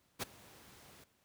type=noise with ADSR envelope; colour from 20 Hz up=pink; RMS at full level=-35 dBFS; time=0.19-1.04 s; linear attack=35 ms; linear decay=14 ms; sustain=-23 dB; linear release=3 ms; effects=pink hiss -73 dBFS RMS until 1.24 s + high-pass 80 Hz 12 dB/octave